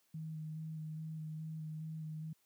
sine tone with vibrato, 157.1 Hz, D#3, 17 cents sharp, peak -40 dBFS, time 0.14-2.33 s, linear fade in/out 5 ms, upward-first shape square, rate 2.4 Hz, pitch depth 14 cents each way, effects white hiss -75 dBFS RMS until 2.45 s + high-pass 100 Hz 12 dB/octave

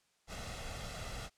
pink noise with comb filter, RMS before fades -43 dBFS, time 0.27-1.3 s, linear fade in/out 50 ms, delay 1.5 ms, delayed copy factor +0.6, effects white hiss -74 dBFS RMS until 1.37 s + low-pass 8000 Hz 12 dB/octave

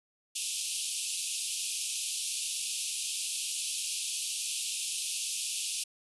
white band-pass noise, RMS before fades -35 dBFS, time 0.35-5.84 s, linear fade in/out 10 ms, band 2500 to 11000 Hz, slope 96 dB/octave, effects none

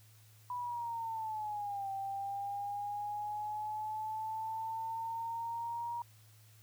sine linear two-way sweep, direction down then up, 991 to 780 to 948 Hz, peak -36 dBFS, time 0.5-6.02 s, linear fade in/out 2 ms, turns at 1.91 s, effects added 108 Hz sine -59 dBFS peak until 6.62 s + white hiss -65 dBFS RMS until 6.62 s

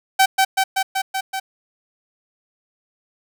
sawtooth tone with echo, 769 Hz, G5, 33 cents flat, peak -7 dBFS, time 0.19-0.26 s, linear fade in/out 10 ms, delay 190 ms, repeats 6, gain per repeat -2 dB, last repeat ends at 1.4 s, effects none

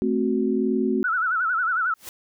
sine chord, F# diminished, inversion first, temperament equal, 220 / 261.6 / 370 Hz, A3 / C4 / F#4, 0 / 0 / 0 cents, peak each -24 dBFS, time 0.02-1.03 s, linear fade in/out 0 ms
sine tone with vibrato, 1396.9 Hz, F6, in tune, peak -20 dBFS, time 1.04-1.94 s, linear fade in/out 5 ms, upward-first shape sine, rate 11 Hz, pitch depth 130 cents each way
white noise with exponential growth, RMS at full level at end -33 dBFS, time 1.93-2.09 s, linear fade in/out 1 ms, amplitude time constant 33 ms
effects none

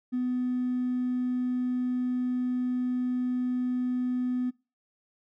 triangle tone with hard clipping, 250 Hz, B3, 21 cents sharp, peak -26 dBFS, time 0.12-4.51 s, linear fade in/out 20 ms, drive 3 dB, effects noise-tail reverb RT60 0.3 s tail -22 dB re dry

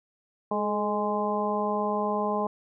harmonic tone with a mistuned harmonic, 207.7 Hz, G#3, in tune, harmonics 1 / 2 / 3 / 4 / 5, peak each -31 / -31 / -31 / -31 / -31 dBFS, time 0.51-2.47 s, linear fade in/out 5 ms, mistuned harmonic 2, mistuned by +38 cents, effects none

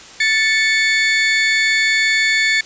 35% pulse tone pair together, 1759.6 / 2217 Hz, A6 / C#7, 0 / 0 cents, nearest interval major third, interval 400 cents, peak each -14 dBFS, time 0.2-2.61 s, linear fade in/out 5 ms, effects white hiss -38 dBFS RMS until 2.65 s + resampled to 16000 Hz

